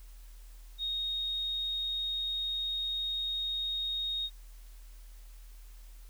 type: tone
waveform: sine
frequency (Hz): 3729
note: A#7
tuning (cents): 0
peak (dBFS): -31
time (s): 0.78-4.3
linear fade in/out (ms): 50
effects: added 40 Hz sine -47 dBFS peak until 6.09 s + white hiss -62 dBFS RMS until 6.09 s